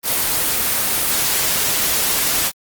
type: noise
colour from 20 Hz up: white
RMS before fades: -18 dBFS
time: 0.03-2.52 s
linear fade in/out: 50 ms
effects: Opus 24 kbps